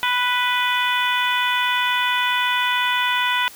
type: harmonic tone with a mistuned harmonic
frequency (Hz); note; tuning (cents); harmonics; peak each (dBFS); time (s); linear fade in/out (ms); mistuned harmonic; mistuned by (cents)
493.9; B4; 0; 2 / 3 / 4 / 5 / 6 / 7; -22 / -24 / -25 / -26 / -27 / -27; 0.03-3.48; 0; 6; +19
effects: white hiss -42 dBFS RMS until 3.55 s